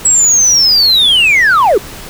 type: linear sweep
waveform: sine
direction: down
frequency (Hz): 7820 to 349.2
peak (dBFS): -3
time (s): 0.05-1.78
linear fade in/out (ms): 5
effects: tanh soft clip ceiling -4 dBFS + pink hiss -29 dBFS RMS until 2.09 s